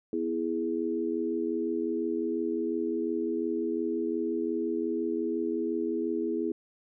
sine chord, E major, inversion second, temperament equal, 246.9 / 329.6 / 415.3 Hz, B3 / E4 / G#4, 0 / 0 / 0 cents, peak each -34 / -30 / -32 dBFS, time 0.13-6.52 s, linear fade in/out 2 ms, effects none

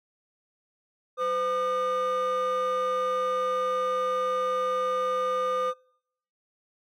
triangle tone pair together, 510 / 1211.8 Hz, C5 / D#6, -44 / -46 cents, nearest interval octave + minor third, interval 1498 cents, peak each -24 dBFS, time 1.17-5.74 s, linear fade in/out 50 ms, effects noise-tail reverb RT60 0.7 s tail -26 dB re dry + tanh soft clip ceiling -20 dBFS

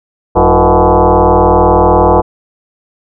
sine tone with frequency modulation, 184.2 Hz, F#3, 7 cents flat, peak -4 dBFS, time 0.35-2.22 s, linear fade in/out 20 ms, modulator 136 Hz, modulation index 6.2, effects none

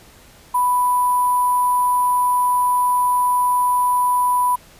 sine tone with sample-and-hold, 990 Hz, B5, 4 cents sharp, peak -14 dBFS, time 0.54-4.56 s, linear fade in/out 10 ms, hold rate 11025 Hz, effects pink hiss -47 dBFS RMS until 4.79 s + resampled to 32000 Hz

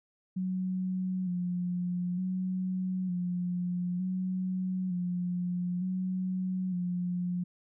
sine tone with vibrato, 181.7 Hz, F#3, 31 cents flat, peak -29 dBFS, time 0.36-7.44 s, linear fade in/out 10 ms, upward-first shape square, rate 0.55 Hz, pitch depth 35 cents each way, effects none

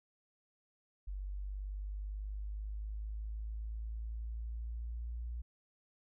sine exponential sweep, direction up, 48 to 59.1 Hz, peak -38 dBFS, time 1.07-5.42 s, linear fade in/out 10 ms, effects none

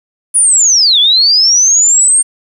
sine linear two-way sweep, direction down then up, 9956 to 3322 to 8730 Hz, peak -5 dBFS, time 0.34-2.23 s, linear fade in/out 20 ms, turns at 0.99 s, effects 7-bit

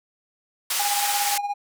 white band-pass noise, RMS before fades -25 dBFS, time 0.7-1.38 s, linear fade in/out 5 ms, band 920 to 12000 Hz, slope 12 dB/octave
triangle tone with tremolo, 815 Hz, G#5, 33 cents flat, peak -20 dBFS, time 0.79-1.54 s, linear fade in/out 10 ms, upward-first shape sine, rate 17 Hz, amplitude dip 65%
effects none

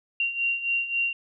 sine beating tone pair, 2759 / 2762.7 Hz, F7 / F7, -22 / -19 cents, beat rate 3.7 Hz, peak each -30 / -25 dBFS, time 0.2-1.13 s, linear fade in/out 2 ms, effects none

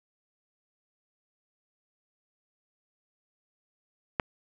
click, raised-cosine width 0.5 ms, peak -10 dBFS, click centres 4.198 s, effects none

